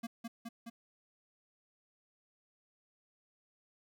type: tone with echo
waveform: square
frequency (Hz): 231.1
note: A#3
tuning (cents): -15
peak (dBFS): -38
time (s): 0.03-0.07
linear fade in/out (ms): 10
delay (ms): 210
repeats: 3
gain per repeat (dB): -2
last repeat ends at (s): 0.7
effects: 13-bit